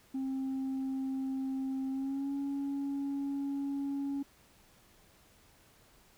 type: tone with pitch glide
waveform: sine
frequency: 266 to 278.9 Hz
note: C4 to C#4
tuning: +29 to +11 cents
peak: -30 dBFS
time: 0.14-4.23 s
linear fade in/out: 10 ms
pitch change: +82 cents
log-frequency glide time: 1.91-2.32 s
effects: tanh soft clip ceiling -31 dBFS + pink hiss -63 dBFS RMS until 6.17 s